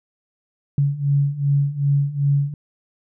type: beating tone pair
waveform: sine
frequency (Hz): 140 / 142.6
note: C#3 / C#3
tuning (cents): +18 / +49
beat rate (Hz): 2.6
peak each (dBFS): -21 / -18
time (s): 0.78-2.54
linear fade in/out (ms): 2
effects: none